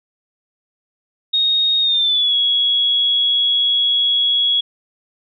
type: tone with pitch glide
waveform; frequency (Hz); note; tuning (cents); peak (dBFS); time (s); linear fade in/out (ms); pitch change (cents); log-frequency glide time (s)
sine; 3729 to 3341; A#7 to G#7; 0 to +10; -13; 1.33-4.61; 10; -190; 1.81-2.35
effects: none